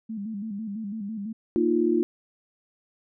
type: tone with vibrato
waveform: sine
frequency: 210.9 Hz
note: G#3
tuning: 27 cents sharp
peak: -30 dBFS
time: 0.09-1.33 s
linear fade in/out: 10 ms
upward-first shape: square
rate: 6 Hz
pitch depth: 90 cents each way
type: chord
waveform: sine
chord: Bb suspended fourth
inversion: none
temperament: equal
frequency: 233.1 / 311.1 / 349.2 Hz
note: Bb3 / Eb4 / F4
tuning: 0 / 0 / 0 cents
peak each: -26 / -25 / -22 dBFS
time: 1.56-2.03 s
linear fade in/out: 0 ms
effects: none